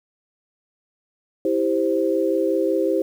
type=chord; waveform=sine; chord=C major; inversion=first; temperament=just; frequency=327 / 392.4 / 523.3 Hz; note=E4 / G4 / C5; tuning=-14 / +2 / 0 cents; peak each=-22 dBFS; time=1.45-3.02 s; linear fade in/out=2 ms; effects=8-bit